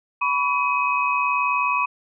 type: tone cluster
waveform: sine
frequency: 991 / 1130 / 2528 Hz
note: B5 / C#6 / D#7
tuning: +6 / +33 / +27 cents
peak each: -23 dBFS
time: 0.21-1.86 s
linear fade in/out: 10 ms
effects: none

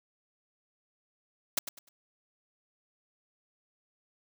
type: noise with echo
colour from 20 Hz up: white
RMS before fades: -27 dBFS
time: 1.57-1.59 s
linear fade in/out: 5 ms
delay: 100 ms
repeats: 3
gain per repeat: -11 dB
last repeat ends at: 1.89 s
effects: none

